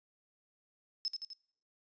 sine tone with echo, 5210 Hz, E8, 21 cents flat, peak -32 dBFS, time 1.05-1.08 s, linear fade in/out 0 ms, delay 84 ms, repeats 3, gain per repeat -4 dB, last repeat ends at 1.332 s, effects noise-tail reverb RT60 0.6 s tail -22 dB re dry + resampled to 16000 Hz

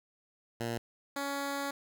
10% pulse tone pair in turn, 116.8 / 280.2 Hz, A#2 / C#4, +4 / +19 cents, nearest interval octave + minor third, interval 1515 cents, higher second, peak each -25 dBFS, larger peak neither, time 0.6-0.78 / 1.16-1.71 s, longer second, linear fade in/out 5 ms, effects none

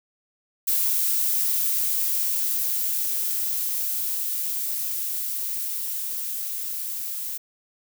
violet noise with level ramp, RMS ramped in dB -22 to -31 dBFS, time 0.67-7.38 s, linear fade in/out 10 ms, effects none

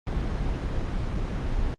brown noise, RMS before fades -27 dBFS, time 0.07-1.74 s, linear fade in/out 0 ms, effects low-pass 5000 Hz 12 dB/octave + Opus 24 kbps

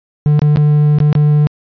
triangle tone with dropouts, 148.9 Hz, D3, 24 cents sharp, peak -5 dBFS, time 0.26-1.47 s, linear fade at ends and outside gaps 0 ms, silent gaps 0.393-0.419 / 0.56-0.571 / 0.986-1.003 / 1.128-1.152 s, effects resampled to 11025 Hz

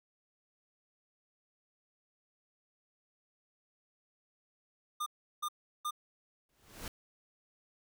square tone bursts, 1209 Hz, D6, 50 cents sharp, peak -34 dBFS, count 3, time 5-5.909 s, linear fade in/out 10 ms, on 63 ms, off 360 ms
pink noise with exponential growth, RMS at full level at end -40 dBFS, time 6.49-6.88 s, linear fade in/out 2 ms, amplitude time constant 84 ms
effects none

